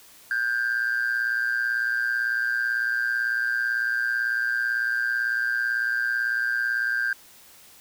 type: tone with amplitude modulation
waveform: sine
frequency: 1575 Hz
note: G6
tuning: 8 cents sharp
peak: -17 dBFS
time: 0.31-7.13 s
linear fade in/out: 2 ms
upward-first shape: sine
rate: 118 Hz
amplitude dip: 80%
effects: tanh soft clip ceiling -18 dBFS + white hiss -51 dBFS RMS until 7.8 s